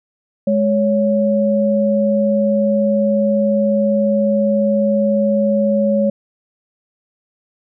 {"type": "tone pair together", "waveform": "sine", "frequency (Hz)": [209.1, 558.2], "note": ["G#3", "C#5"], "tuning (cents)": [12, 12], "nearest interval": "octave + perfect fourth", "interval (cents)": 1700, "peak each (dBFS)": -15, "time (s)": [0.47, 6.1], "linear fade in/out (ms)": 5, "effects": []}